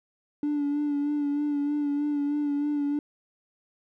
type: tone with vibrato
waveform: triangle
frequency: 290.6 Hz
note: D4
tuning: 18 cents flat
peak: -21 dBFS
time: 0.43-2.99 s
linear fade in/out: 2 ms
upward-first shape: sine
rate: 3.2 Hz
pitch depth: 30 cents each way
effects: tanh soft clip ceiling -20 dBFS